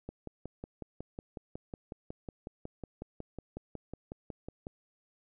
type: click train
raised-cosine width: 2 ms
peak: -27 dBFS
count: 26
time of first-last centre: 0.09-4.669 s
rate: 5.46 Hz
effects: none